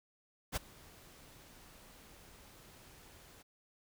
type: noise with ADSR envelope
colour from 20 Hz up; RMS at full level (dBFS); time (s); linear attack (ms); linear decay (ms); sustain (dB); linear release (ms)
pink; -34; 0.52-3.43; 44; 16; -24; 17
effects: none